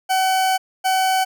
40% pulse tone pair in turn, 756 / 756 Hz, F#5 / F#5, +37 / +37 cents, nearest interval unison, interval 0 cents, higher neither, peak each -15 dBFS, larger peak neither, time 0.09-0.58 / 0.84-1.25 s, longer first, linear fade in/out 20 ms, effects none

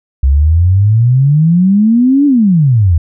sine exponential two-way sweep, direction up then down, 64.9 to 293.7 to 77.6 Hz, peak -5 dBFS, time 0.23-2.98 s, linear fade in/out 5 ms, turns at 2.26 s, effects none

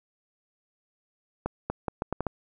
accelerating click train, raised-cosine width 1 ms, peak -14 dBFS, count 7, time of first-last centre 1.46-2.267 s, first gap 240 ms, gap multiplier 0.76, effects none

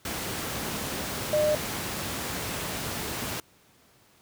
sine tone in noise, 605 Hz, D#5, 49 cents flat, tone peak -21 dBFS, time 1.33-1.55 s, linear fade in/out 2 ms, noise pink, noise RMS -32 dBFS, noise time 0.05-3.4 s, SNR +8 dB, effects pink hiss -60 dBFS RMS until 4.21 s + high-pass 80 Hz 12 dB/octave

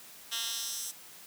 10% pulse tone with high-pass filter sweep, 230.4 Hz, A#3, 20 cents flat, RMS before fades -36 dBFS, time 0.31-0.92 s, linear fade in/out 20 ms, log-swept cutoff 3000 to 7500 Hz, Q 1.4, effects white hiss -51 dBFS RMS until 1.26 s + high-pass 100 Hz 12 dB/octave

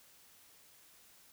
silence, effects white hiss -62 dBFS RMS until 1.32 s

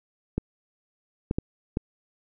clicks, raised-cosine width 3 ms, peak -12 dBFS, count 4, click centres 0.38 / 1.311 / 1.385 / 1.771 s, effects none

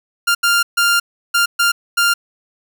sawtooth tone bursts at uneven times, 1396.9 Hz, F6, in tune, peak -8 dBFS, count 6, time 0.27-0.35 / 0.43-0.63 / 0.77-1 / 1.34-1.46 / 1.59-1.72 / 1.97-2.14 s, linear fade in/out 10 ms, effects none

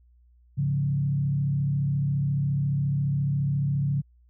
sine tone with frequency modulation, 140.5 Hz, C#3, 24 cents sharp, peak -22 dBFS, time 0.57-4.02 s, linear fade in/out 20 ms, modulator 34.4 Hz, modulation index 0.63, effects added 60 Hz sine -55 dBFS peak until 4.29 s

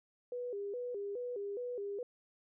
sine tone with vibrato, 444.8 Hz, A4, 19 cents sharp, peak -37 dBFS, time 0.32-2.03 s, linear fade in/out 2 ms, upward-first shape square, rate 2.4 Hz, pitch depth 170 cents each way, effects none

